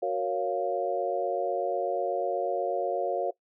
sine chord, Gb major seventh, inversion none, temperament equal, 370 / 466.2 / 554.4 / 698.5 Hz, Gb4 / Bb4 / Db5 / F5, 0 / 0 / 0 / 0 cents, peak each -33 / -32 / -30 / -31 dBFS, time 0.02-3.31 s, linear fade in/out 10 ms, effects noise-tail reverb RT60 0.1 s tail -19 dB re dry

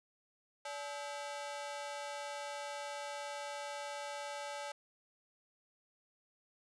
sawtooth ring-modulated tone, 717 Hz, F5, 45 cents sharp, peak -34 dBFS, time 0.65-4.72 s, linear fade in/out 5 ms, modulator 141 Hz, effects resampled to 22050 Hz

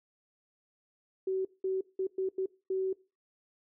sine tone bursts at uneven times, 379.2 Hz, F#4, 43 cents sharp, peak -28 dBFS, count 6, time 1.27-1.45 / 1.64-1.81 / 1.99-2.07 / 2.18-2.29 / 2.38-2.46 / 2.7-2.93 s, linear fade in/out 5 ms, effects noise-tail reverb RT60 0.3 s tail -21 dB re dry

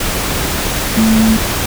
sine tone in noise, 221.2 Hz, A3, 9 cents sharp, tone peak -8 dBFS, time 0.97-1.37 s, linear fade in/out 5 ms, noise pink, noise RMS -17 dBFS, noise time 0-1.66 s, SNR +6 dB, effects none

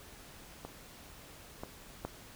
clicks, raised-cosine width 1 ms, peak -27 / -26 / -22 dBFS, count 3, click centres 0.65 / 1.635 / 2.05 s, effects pink hiss -53 dBFS RMS until 2.35 s

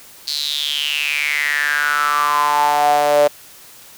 sawtooth tone with high-pass filter sweep, 146.83 Hz, D3, in tune, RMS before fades -17 dBFS, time 0.27-3.28 s, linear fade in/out 10 ms, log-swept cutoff 4400 to 560 Hz, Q 8.3, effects white hiss -42 dBFS RMS until 3.97 s

